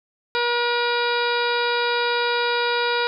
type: harmonic tone with a mistuned harmonic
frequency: 478.8 Hz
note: A#4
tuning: 46 cents sharp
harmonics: 1 / 2 / 3 / 4 / 5 / 6 / 7 / 8 / 9 / 10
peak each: -24 / -25 / -25 / -34 / -30 / -36 / -38 / -29 / -39 / -33 dBFS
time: 0.35-3.07 s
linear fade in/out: 0 ms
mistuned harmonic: 10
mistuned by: +20 cents
effects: none